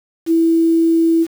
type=tone with quantisation; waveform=sine; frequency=329.6 Hz; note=E4; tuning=in tune; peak=-10 dBFS; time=0.26-1.27 s; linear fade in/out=50 ms; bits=6; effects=none